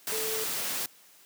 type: tone in noise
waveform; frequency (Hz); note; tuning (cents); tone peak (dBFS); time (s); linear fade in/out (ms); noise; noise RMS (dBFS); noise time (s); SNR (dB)
sine; 440; A4; 0; -34; 0.12-0.44; 2; white; -32; 0.07-0.86; -5
effects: white hiss -57 dBFS RMS until 1.25 s + high-pass 150 Hz 12 dB/octave